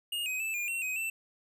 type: tone with pitch steps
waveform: square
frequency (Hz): 2846 / 2519 / 2633 / 2416 / 2722 / 2520 / 2669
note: F7 / D#7 / E7 / D7 / F7 / D#7 / E7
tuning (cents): +32 / +21 / -3 / +48 / -45 / +21 / +21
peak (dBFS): -32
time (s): 0.12-1.1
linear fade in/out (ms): 5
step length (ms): 140
effects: none